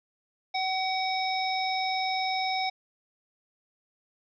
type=harmonic tone; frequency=756 Hz; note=F#5; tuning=37 cents sharp; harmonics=1 / 3 / 5 / 7; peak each=-28 / -33 / -35 / -36 dBFS; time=0.54-2.7 s; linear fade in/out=10 ms; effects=none